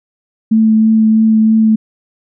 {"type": "tone with vibrato", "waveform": "sine", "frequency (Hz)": 220, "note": "A3", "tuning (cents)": 0, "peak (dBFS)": -6, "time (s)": [0.51, 1.76], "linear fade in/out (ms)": 10, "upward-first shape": "triangle", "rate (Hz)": 3.1, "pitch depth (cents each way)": 13, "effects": []}